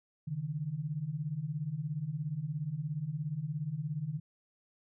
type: beating tone pair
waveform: sine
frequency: 138.59 / 155.59 Hz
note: C#3 / D#3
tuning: 0 / 0 cents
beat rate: 17 Hz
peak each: -38 / -35 dBFS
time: 0.27-4.2 s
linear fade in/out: 10 ms
effects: none